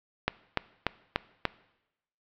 click train, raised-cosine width 0.3 ms, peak -8 dBFS, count 5, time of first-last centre 0.28-1.453 s, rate 3.41 Hz, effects noise-tail reverb RT60 0.9 s tail -20 dB re dry + low-pass 4000 Hz 12 dB/octave

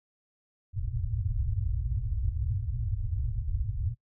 white low-pass noise, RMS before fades -30 dBFS, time 0.73-3.95 s, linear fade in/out 50 ms, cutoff 120 Hz, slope 96 dB/octave, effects noise-tail reverb RT60 0.1 s tail -23 dB re dry

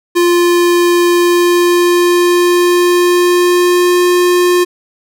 square tone with pitch glide, 349.1 to 355.8 Hz, F4 to F4, -1 to +32 cents, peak -8 dBFS, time 0.15-4.65 s, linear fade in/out 20 ms, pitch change +33 cents, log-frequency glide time 1.09-4.01 s, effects none

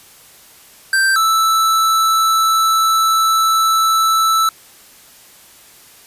square tone pair in turn, 1568 / 1318.5 Hz, G6 / E6, 0 / 0 cents, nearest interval minor third, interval 300 cents, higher first, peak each -12 dBFS, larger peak neither, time 0.93-1.16 / 1.16-4.49 s, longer second, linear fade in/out 2 ms, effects white hiss -44 dBFS RMS until 6.06 s + resampled to 32000 Hz

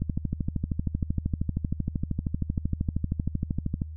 click train, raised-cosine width 5 ms, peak -14 dBFS, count 50, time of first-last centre 0.02-3.818 s, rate 12.9 Hz, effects added 78 Hz sine -36 dBFS peak until 3.96 s

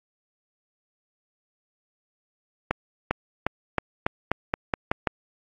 accelerating click train, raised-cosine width 0.5 ms, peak -7 dBFS, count 10, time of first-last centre 2.71-5.072 s, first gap 400 ms, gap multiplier 0.89, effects AAC 64 kbps

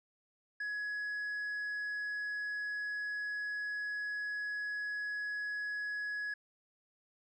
triangle tone with tanh clipping, 1680 Hz, G#6, 19 cents sharp, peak -36 dBFS, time 0.6-6.34 s, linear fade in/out 5 ms, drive 7 dB, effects none

